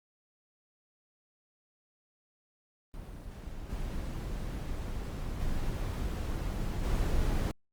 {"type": "noise with level steps", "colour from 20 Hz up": "brown", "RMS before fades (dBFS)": [-42, -36, -33, -29], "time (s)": [2.94, 7.51], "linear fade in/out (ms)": 0, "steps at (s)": [3.69, 5.39, 6.83], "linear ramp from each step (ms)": 20, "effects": ["Opus 32 kbps"]}